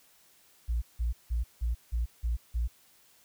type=tone bursts; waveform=sine; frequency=58.27 Hz; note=A#1; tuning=in tune; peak=-25 dBFS; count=7; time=0.68-2.68 s; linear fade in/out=20 ms; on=140 ms; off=170 ms; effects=tanh soft clip ceiling -23 dBFS + white hiss -62 dBFS RMS until 3.24 s